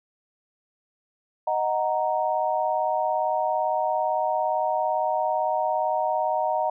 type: chord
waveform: sine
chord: D# minor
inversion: none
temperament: equal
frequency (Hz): 622.3 / 740 / 932.3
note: D#5 / F#5 / A#5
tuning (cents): 0 / 0 / 0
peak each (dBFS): -26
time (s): 1.47-6.7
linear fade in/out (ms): 5
effects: none